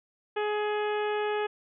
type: harmonic tone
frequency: 420 Hz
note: G#4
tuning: 19 cents sharp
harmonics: 1 / 2 / 3 / 4 / 5 / 6 / 7 / 8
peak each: -28 / -33 / -39 / -38 / -45 / -42 / -45 / -49 dBFS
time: 0.36-1.47 s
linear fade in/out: 10 ms
effects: none